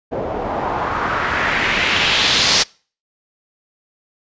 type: noise with low-pass filter sweep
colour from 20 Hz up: white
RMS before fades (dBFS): -18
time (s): 0.11-2.64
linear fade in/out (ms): 20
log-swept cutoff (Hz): 540 to 5200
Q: 2
effects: noise-tail reverb RT60 0.4 s tail -26 dB re dry + resampled to 16000 Hz